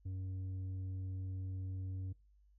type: tone with tanh clipping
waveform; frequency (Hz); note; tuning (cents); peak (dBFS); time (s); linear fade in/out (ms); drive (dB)
triangle; 94; F#2; +28; -40; 0.05-2.13; 10; 10
effects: noise-tail reverb RT60 0.3 s tail -23 dB re dry + added 50 Hz sine -64 dBFS peak until 2.58 s